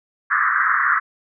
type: band-pass noise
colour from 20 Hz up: pink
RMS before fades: -18 dBFS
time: 0.3-1 s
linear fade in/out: 20 ms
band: 1100 to 1900 Hz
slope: 96 dB/octave
effects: none